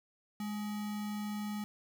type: tone with sample-and-hold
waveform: sine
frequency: 208.5 Hz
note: G#3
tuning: 7 cents sharp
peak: -35 dBFS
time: 0.4-1.64 s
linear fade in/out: 2 ms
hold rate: 1050 Hz
effects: none